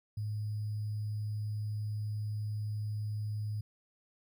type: tone with sample-and-hold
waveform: sine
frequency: 105.8 Hz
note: G#2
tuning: 33 cents sharp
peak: -33 dBFS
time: 0.17-3.61 s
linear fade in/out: 5 ms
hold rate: 4900 Hz
effects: none